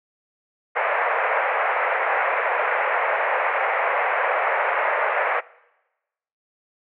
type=band-pass noise; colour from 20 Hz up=pink; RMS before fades=-22 dBFS; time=0.75-5.41 s; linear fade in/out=20 ms; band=500 to 2300 Hz; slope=48 dB/octave; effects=noise-tail reverb RT60 1.0 s tail -22 dB re dry